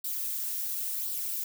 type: noise with flanger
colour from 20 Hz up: violet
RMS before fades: -33 dBFS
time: 0.04-1.44 s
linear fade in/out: 5 ms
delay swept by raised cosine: 0.22 to 2.82 ms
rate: 0.95 Hz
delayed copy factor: +0.5
effects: none